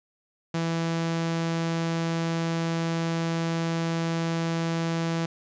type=tone; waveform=sawtooth; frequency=165.6 Hz; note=E3; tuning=8 cents sharp; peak=-21 dBFS; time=0.54-5.26 s; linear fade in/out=5 ms; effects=resampled to 16000 Hz + 10-bit